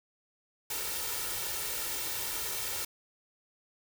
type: noise with comb filter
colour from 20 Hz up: white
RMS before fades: -35 dBFS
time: 0.7-2.85 s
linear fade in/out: 5 ms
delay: 2.2 ms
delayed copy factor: +0.65
effects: none